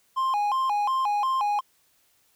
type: tone with vibrato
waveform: triangle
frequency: 932.3 Hz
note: A#5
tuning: in tune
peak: -20 dBFS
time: 0.16-1.61 s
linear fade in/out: 20 ms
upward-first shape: square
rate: 2.8 Hz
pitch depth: 210 cents each way
effects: white hiss -65 dBFS RMS until 2.35 s